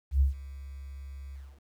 sine tone with ADSR envelope, 68.3 Hz, C#2, 25 cents flat, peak -18 dBFS, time 0.11-1.61 s, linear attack 97 ms, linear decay 130 ms, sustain -21 dB, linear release 260 ms, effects 10-bit

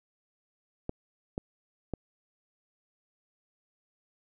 clicks, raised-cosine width 2 ms, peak -19 dBFS, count 3, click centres 0.894 / 1.379 / 1.937 s, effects none

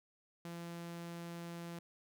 sawtooth tone, 170.4 Hz, F3, 42 cents flat, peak -40 dBFS, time 0.45-1.79 s, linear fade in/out 2 ms, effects none

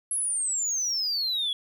sine exponential sweep, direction down, 11010 to 3327 Hz, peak -23 dBFS, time 0.11-1.53 s, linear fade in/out 2 ms, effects tanh soft clip ceiling -23 dBFS + 10-bit

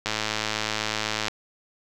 click train, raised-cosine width 0.2 ms, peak -8 dBFS, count 133, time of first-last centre 0.06-1.282 s, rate 108 Hz, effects none

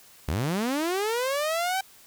sawtooth linear sweep, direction up, 62.6 to 780 Hz, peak -21 dBFS, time 0.28-1.81 s, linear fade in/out 5 ms, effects white hiss -53 dBFS RMS until 2.06 s

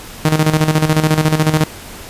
sawtooth tone with tremolo, 155.56 Hz, D#3, in tune, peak -5 dBFS, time 0.25-1.64 s, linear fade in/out 2 ms, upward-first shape square, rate 14 Hz, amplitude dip 65%, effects pink hiss -33 dBFS RMS until 2.09 s + resampled to 32000 Hz

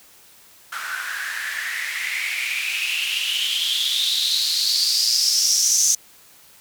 blue noise with band-pass filter sweep, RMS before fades -22 dBFS, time 0.72-5.95 s, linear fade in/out 5 ms, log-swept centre 1400 to 6300 Hz, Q 7.9, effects white hiss -50 dBFS RMS until 6.6 s

